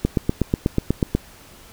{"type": "click train", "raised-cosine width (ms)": 3, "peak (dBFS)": -4, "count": 10, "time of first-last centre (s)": [0.05, 1.15], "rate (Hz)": 8.18, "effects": ["pink hiss -46 dBFS RMS until 1.72 s"]}